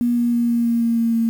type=tone with pitch steps; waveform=sine; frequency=240 / 238.3 / 236.7 / 235.1 / 233.4 / 231.8 / 230.2 / 228.6 Hz; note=B3 / A#3 / A#3 / A#3 / A#3 / A#3 / A#3 / A#3; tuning=-49 / +38 / +27 / +15 / +2 / -10 / -22 / -34 cents; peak=-15 dBFS; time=0.01-1.29 s; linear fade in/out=0 ms; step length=160 ms; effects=7-bit